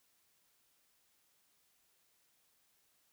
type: silence
effects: white hiss -74 dBFS RMS until 3.12 s